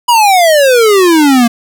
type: exponential sweep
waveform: square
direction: down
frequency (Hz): 987.8 to 229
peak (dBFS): -5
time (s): 0.08-1.48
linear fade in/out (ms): 10
effects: none